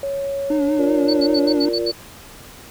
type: tone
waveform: sine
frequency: 554.4 Hz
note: C#5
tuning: in tune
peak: -21 dBFS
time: 0.03-1.54 s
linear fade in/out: 2 ms
type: tone with vibrato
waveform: triangle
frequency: 296.2 Hz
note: D4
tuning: 15 cents sharp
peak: -15 dBFS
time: 0.5-1.69 s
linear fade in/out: 5 ms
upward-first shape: sine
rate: 5.2 Hz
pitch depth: 64 cents each way
type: harmonic tone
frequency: 116.54 Hz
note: A#2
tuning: in tune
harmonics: 3 / 4 / 5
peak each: -22 / -24 / -26 dBFS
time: 0.78-1.92 s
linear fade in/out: 20 ms
type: tone bursts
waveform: sine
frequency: 4478 Hz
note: C#8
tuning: 17 cents sharp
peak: -21 dBFS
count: 7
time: 1.08-1.919 s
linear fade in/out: 10 ms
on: 59 ms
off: 71 ms
effects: pink hiss -41 dBFS RMS until 2.7 s